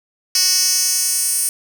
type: tone with high-pass filter sweep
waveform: 10% pulse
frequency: 370 Hz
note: F#4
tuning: in tune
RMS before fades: -17 dBFS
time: 0.35-1.49 s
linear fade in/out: 2 ms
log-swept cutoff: 5100 to 9000 Hz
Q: 2.3
effects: none